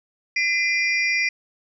sine tone cluster, 2035 / 2397 / 4864 / 5580 Hz, C7 / D7 / D#8 / F8, -49 / +35 / -40 / -2 cents, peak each -22 / -22 / -31 / -31 dBFS, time 0.36-1.29 s, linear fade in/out 5 ms, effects none

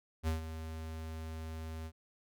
square tone with ADSR envelope, 80.1 Hz, E2, 49 cents flat, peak -30 dBFS, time 0.23-1.92 s, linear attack 45 ms, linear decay 130 ms, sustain -11 dB, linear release 61 ms, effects none

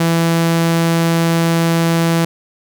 sawtooth tone, 166.4 Hz, E3, 17 cents sharp, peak -8 dBFS, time 0-2.25 s, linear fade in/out 5 ms, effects none

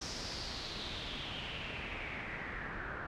pink noise with low-pass filter sweep, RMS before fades -42 dBFS, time 0.01-3.07 s, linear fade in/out 10 ms, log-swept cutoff 5600 to 1500 Hz, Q 4.3, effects none

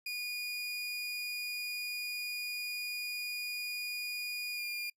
30% pulse tone with pitch glide, 2447 to 2415 Hz, D#7 to D7, -29 to +48 cents, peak -33 dBFS, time 0.06-4.9 s, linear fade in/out 5 ms, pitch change -23 cents, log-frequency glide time 4.54-4.62 s, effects noise-tail reverb RT60 0.1 s tail -26 dB re dry

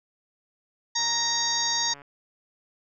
harmonic tone, 932.3 Hz, A#5, in tune, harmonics 1 / 2 / 4 / 5 / 6 / 7, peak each -32 / -33 / -30 / -29 / -31 / -29 dBFS, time 0.95-1.94 s, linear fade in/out 10 ms
click train, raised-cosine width 0.5 ms, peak -32 dBFS, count 147, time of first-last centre 0.99-2.018 s, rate 142 Hz
effects none

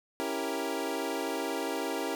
25% pulse chord, C# diminished seventh, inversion none, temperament equal, 277.2 / 329.6 / 392 / 466.2 Hz, C#4 / E4 / G4 / Bb4, 0 / 0 / 0 / 0 cents, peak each -33 dBFS, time 0.2-2.15 s, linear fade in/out 0 ms, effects none

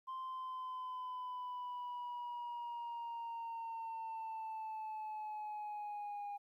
sine linear sweep, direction down, 1046.5 to 813 Hz, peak -39 dBFS, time 0.07-6.38 s, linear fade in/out 20 ms, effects tanh soft clip ceiling -40 dBFS + 13-bit

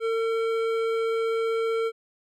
sine tone with hard clipping, 452.6 Hz, A4, 49 cents sharp, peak -25 dBFS, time 0-1.92 s, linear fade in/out 50 ms, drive 12 dB, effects none

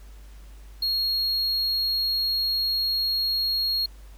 triangle tone, 4290 Hz, C8, 42 cents sharp, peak -21 dBFS, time 0.82-3.86 s, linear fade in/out 5 ms, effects added 50 Hz sine -42 dBFS peak until 4.17 s + pink hiss -56 dBFS RMS until 4.17 s

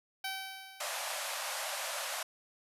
10% pulse tone with exponential decay, 769 Hz, G5, 33 cents flat, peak -26 dBFS, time 0.24-1.49 s, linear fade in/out 5 ms, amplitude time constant 270 ms
pink band-pass noise, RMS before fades -38 dBFS, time 0.8-2.23 s, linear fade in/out 5 ms, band 540 to 13000 Hz, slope 96 dB/octave
effects none

